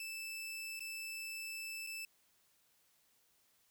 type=tone with dropouts; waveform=sawtooth; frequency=2637 Hz; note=E7; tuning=in tune; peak=-39 dBFS; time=0-2.05 s; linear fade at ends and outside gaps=2 ms; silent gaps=0.794-0.805 / 1.866-1.871 s; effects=white hiss -73 dBFS RMS until 3.7 s